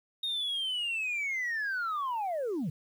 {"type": "linear sweep", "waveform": "sine", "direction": "down", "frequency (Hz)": [3729, 130.81], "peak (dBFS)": -28, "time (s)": [0.23, 2.7], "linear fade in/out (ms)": 5, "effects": ["tanh soft clip ceiling -28 dBFS", "10-bit"]}